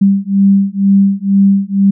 sine beating tone pair, 196 / 198.1 Hz, G3 / G3, 0 / +18 cents, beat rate 2.1 Hz, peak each -10 dBFS, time 0.01-1.91 s, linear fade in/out 10 ms, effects none

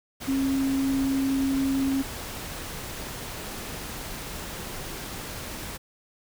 sine tone in noise, 270.2 Hz, C#4, 44 cents flat, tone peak -22 dBFS, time 0.27-2.03 s, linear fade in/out 20 ms, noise pink, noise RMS -36 dBFS, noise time 0.2-5.78 s, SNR +11 dB, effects none

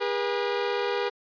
sawtooth tone pair together, 406 / 482.8 Hz, G#4 / B4, -39 / -39 cents, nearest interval minor third, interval 300 cents, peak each -24 dBFS, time 0-1.1 s, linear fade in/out 20 ms, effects resampled to 11025 Hz

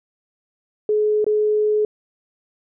sine tone with dropouts, 424.3 Hz, G#4, 37 cents sharp, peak -15 dBFS, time 0.89-1.85 s, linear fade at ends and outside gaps 2 ms, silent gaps 1.244-1.265 s, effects none

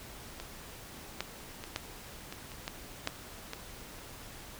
clicks, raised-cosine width 0.2 ms, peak -23 / -15 / -24 / -15 / -23 / -29 / -18 / -13 / -20 dBFS, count 9, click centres 0.4 / 1.206 / 1.639 / 1.761 / 2.325 / 2.518 / 2.679 / 3.074 / 3.534 s, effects pink hiss -48 dBFS RMS until 4.59 s

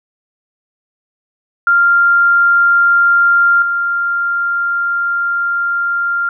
sine tone with level steps, 1393 Hz, F6, 5 cents flat, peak -7 / -13 dBFS, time 1.67-6.29 s, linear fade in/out 2 ms, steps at 3.62 s, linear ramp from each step 2 ms, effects none

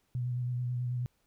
sine tone with vibrato, 123.47 Hz, B2, in tune, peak -30 dBFS, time 0.15-1.06 s, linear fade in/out 0 ms, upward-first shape square, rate 9.2 Hz, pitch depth 19 cents each way, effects pink hiss -74 dBFS RMS until 1.26 s

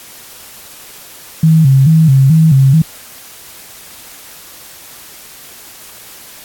sine tone with vibrato, 146.83 Hz, D3, in tune, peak -4 dBFS, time 1.43-2.82 s, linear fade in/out 5 ms, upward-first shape square, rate 2.3 Hz, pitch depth 150 cents each way, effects white hiss -35 dBFS RMS until 6.44 s + AAC 64 kbps

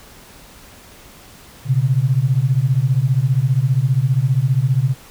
sine beating tone pair, 123.47 / 138.47 Hz, B2 / C#3, 0 / -2 cents, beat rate 15 Hz, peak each -16 dBFS, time 1.65-4.95 s, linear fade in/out 50 ms, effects pink hiss -43 dBFS RMS until 5.1 s

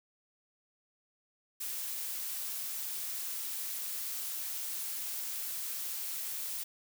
blue noise, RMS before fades -38 dBFS, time 1.6-6.64 s, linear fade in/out 10 ms, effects none

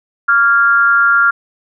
sine tone with amplitude modulation, 1393 Hz, F6, 5 cents flat, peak -4 dBFS, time 0.28-1.31 s, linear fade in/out 10 ms, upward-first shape sine, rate 249 Hz, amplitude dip 75%, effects none

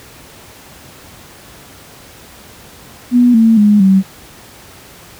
sine tone with pitch steps, 244.4 / 225.4 / 207.9 / 191.75 Hz, B3 / A3 / G#3 / G3, -18 / +42 / +2 / -38 cents, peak -5 dBFS, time 3.11-4.03 s, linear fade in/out 50 ms, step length 230 ms, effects pink hiss -38 dBFS RMS until 5.19 s + high-pass 60 Hz 12 dB/octave

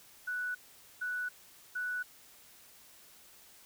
sine tone bursts, 1480 Hz, F#6, in tune, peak -33 dBFS, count 3, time 0.27-2.03 s, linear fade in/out 10 ms, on 280 ms, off 460 ms, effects white hiss -58 dBFS RMS until 3.65 s

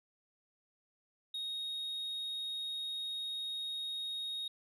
sine tone, 3741 Hz, A#7, 5 cents sharp, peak -34 dBFS, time 1.34-4.48 s, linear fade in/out 5 ms, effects tanh soft clip ceiling -36 dBFS

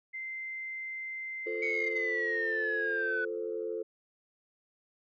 sine tone, 2080 Hz, C7, 11 cents flat, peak -36 dBFS, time 0.13-1.99 s, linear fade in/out 20 ms
sine chord, F major, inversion none, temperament equal with one note detuned, 349.2 / 441.8 / 523.3 Hz, F4 / A4 / C5, 0 / +7 / 0 cents, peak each -39 / -34 / -40 dBFS, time 1.46-3.83 s, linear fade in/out 10 ms
sine exponential sweep, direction down, 2247 to 1480 Hz, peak -29 dBFS, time 1.62-3.25 s, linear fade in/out 5 ms
effects tanh soft clip ceiling -22 dBFS

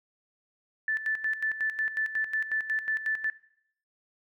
sine tone with tremolo, 1756 Hz, A6, 4 cents flat, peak -25 dBFS, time 0.88-3.3 s, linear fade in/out 2 ms, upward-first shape square, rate 5.5 Hz, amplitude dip 70%, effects noise-tail reverb RT60 0.7 s tail -20 dB re dry

